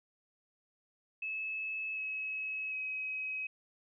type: tone with pitch steps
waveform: sine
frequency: 2597 / 2569 / 2541 Hz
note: E7 / E7 / D#7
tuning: -26 / -45 / +36 cents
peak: -35 dBFS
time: 1.22-3.47 s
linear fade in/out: 5 ms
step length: 750 ms
effects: none